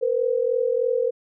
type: tone pair together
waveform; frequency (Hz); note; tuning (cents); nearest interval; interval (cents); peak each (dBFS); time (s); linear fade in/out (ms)
sine; 465.4 / 508.6; A#4 / C5; -3 / -49; major second; 154; -22; 0.01-1.11; 20
effects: none